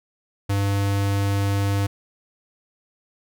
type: tone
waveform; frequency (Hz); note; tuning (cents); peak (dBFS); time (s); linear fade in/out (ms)
square; 99.7; G2; +30; -20; 0.49-1.87; 10
effects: none